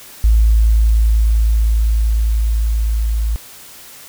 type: tone with level ramp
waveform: sine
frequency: 55 Hz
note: A1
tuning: in tune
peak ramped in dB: -7 to -14 dBFS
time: 0.24-3.36 s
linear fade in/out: 0 ms
effects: white hiss -38 dBFS RMS until 4.08 s